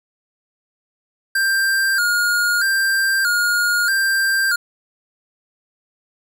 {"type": "tone with vibrato", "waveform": "square", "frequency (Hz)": 1502, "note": "F#6", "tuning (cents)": 26, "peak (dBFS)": -16, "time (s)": [1.35, 4.56], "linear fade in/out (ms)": 5, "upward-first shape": "square", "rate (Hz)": 0.79, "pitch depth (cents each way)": 88, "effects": []}